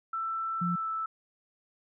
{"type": "tone with pitch glide", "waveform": "sine", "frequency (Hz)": [1331, 1317.2], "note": ["E6", "E6"], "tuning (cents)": [16, -2], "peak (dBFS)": -30, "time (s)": [0.13, 1.06], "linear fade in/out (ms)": 5, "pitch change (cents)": -18, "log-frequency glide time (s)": [0.64, 0.89]}
{"type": "tone", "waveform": "sine", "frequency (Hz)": 174.61, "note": "F3", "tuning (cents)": 0, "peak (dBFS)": -28, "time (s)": [0.61, 0.76], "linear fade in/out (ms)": 10}
{"effects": []}